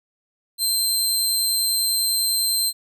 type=tone; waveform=20% pulse; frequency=4130 Hz; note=C8; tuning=23 cents flat; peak=-13 dBFS; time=0.58-2.73 s; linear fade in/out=50 ms; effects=none